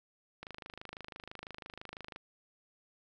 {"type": "click train", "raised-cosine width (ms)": 0.3, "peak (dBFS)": -28, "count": 46, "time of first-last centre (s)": [0.43, 2.161], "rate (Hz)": 26, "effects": []}